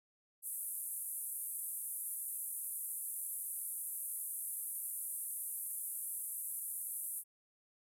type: band-pass noise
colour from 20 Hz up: pink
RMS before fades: -42 dBFS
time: 0.42-7.24 s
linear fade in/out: 50 ms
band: 9500 to 13000 Hz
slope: 48 dB/octave
effects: none